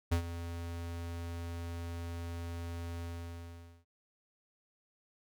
square tone with ADSR envelope, 85 Hz, F2, 46 cents flat, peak -26 dBFS, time 0.11-3.85 s, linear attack 15 ms, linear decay 92 ms, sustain -13 dB, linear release 830 ms, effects none

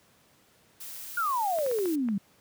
blue noise, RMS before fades -41 dBFS, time 0.8-1.96 s, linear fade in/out 10 ms
sine exponential sweep, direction down, 1469 to 188.8 Hz, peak -25 dBFS, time 1.17-2.18 s, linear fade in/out 5 ms
clicks, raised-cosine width 0.5 ms, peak -26 dBFS, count 6, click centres 1.587 / 1.664 / 1.714 / 1.787 / 1.857 / 2.087 s
effects pink hiss -62 dBFS RMS until 2.4 s + high-pass 100 Hz 12 dB/octave

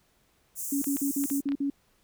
pink high-pass noise, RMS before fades -35 dBFS, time 0.55-1.42 s, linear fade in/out 50 ms, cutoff 6600 Hz, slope 48 dB/octave
sine tone bursts, 280 Hz, C#4, 18 cents sharp, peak -25 dBFS, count 7, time 0.72-1.701 s, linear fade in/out 5 ms, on 99 ms, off 48 ms
clicks, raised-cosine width 0.3 ms, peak -26 dBFS, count 6, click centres 0.843 / 0.969 / 1.239 / 1.301 / 1.489 / 1.52 s
effects pink hiss -67 dBFS RMS until 2.03 s

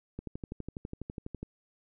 click train, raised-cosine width 3 ms, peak -25 dBFS, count 16, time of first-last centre 0.19-1.43 s, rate 12.1 Hz, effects none

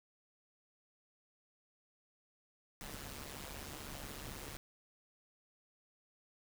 pink noise with amplitude modulation, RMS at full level -44 dBFS, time 2.81-4.57 s, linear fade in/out 0 ms, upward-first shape sine, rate 142 Hz, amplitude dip 75%, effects none

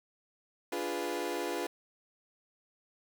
30% pulse chord, D diminished seventh, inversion none, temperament equal, 293.7 / 349.2 / 415.3 / 493.9 Hz, D4 / F4 / Ab4 / Cb5, 0 / 0 / 0 / 0 cents, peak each -38 / -34 / -37 / -36 dBFS, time 0.72-1.67 s, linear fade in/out 5 ms, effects 9-bit

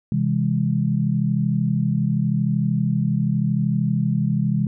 sine chord, C augmented, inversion none, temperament just, 130.81 / 163.52 / 204.4 Hz, C3 / E3 / G#3, 0 / -14 / -27 cents, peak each -22 dBFS, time 0.12-4.67 s, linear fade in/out 2 ms, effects none

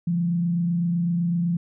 sine tone with frequency modulation, 171.9 Hz, F3, 27 cents flat, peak -20 dBFS, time 0.07-1.57 s, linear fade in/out 5 ms, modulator 27.9 Hz, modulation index 0.32, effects none

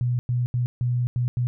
sine tone bursts at uneven times, 122.7 Hz, B2, 11 cents flat, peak -20 dBFS, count 6, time 0.01-0.19 / 0.29-0.46 / 0.54-0.66 / 0.81-1.07 / 1.16-1.28 / 1.37-1.47 s, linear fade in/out 0 ms, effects none

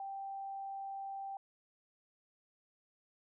sine tone, 784 Hz, G5, in tune, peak -40 dBFS, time 0-1.37 s, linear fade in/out 2 ms, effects none

